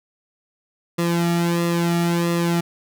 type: tone with flanger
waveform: sawtooth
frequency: 170.9 Hz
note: F3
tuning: 37 cents flat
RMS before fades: -20 dBFS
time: 0.98-2.61 s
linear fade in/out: 10 ms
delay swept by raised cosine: 1.3 to 1.93 ms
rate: 1.5 Hz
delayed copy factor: -0.8
effects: none